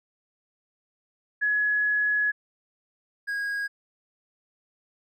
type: tone pair in turn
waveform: sine / triangle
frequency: 1688 / 1641.8 Hz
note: G#6 / G#6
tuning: +28 / -20 cents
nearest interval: unison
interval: 48 cents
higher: first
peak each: -21 / -25 dBFS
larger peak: first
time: 1.41-2.32 / 3.27-3.68 s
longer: first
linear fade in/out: 20 ms
effects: none